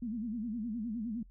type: tone with vibrato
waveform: sine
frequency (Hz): 225.4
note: A3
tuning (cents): +42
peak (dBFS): -34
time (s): 0.02-1.23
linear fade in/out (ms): 5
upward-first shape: sine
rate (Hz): 9.7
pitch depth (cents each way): 150
effects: noise-tail reverb RT60 0.1 s tail -26 dB re dry + added 44 Hz sine -53 dBFS peak until 1.3 s